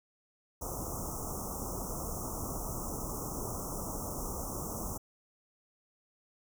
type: band-stop noise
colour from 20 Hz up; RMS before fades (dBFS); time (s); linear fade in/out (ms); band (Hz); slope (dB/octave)
pink; -38; 0.61-4.98; 10; 1300 to 5600; 96
effects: none